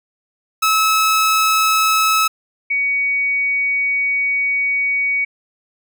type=tone pair in turn; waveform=sawtooth / sine; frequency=1296 / 2250 Hz; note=E6 / C#7; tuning=-30 / +25 cents; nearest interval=minor seventh; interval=955 cents; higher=second; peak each=-9 / -15 dBFS; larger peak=first; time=0.62-2.28 / 2.7-5.25 s; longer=second; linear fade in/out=10 ms; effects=none